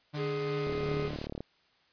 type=tone with tremolo; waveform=35% pulse; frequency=149.1 Hz; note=D3; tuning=27 cents sharp; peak=-32 dBFS; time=0.13-1.17 s; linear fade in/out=20 ms; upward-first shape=triangle; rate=2.8 Hz; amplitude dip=35%
type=noise; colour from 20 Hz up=white; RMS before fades=-43 dBFS; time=0.14-1.27 s; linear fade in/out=10 ms
type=harmonic tone; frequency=417.5 Hz; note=G#4; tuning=9 cents sharp; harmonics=1 / 3 / 5 / 6; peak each=-32 / -44 / -47 / -52 dBFS; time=0.16-1.11 s; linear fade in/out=50 ms
type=click train; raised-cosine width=2 ms; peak=-24 dBFS; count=28; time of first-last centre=0.67-1.406 s; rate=36.7 Hz
effects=white hiss -67 dBFS RMS until 1.92 s + resampled to 11025 Hz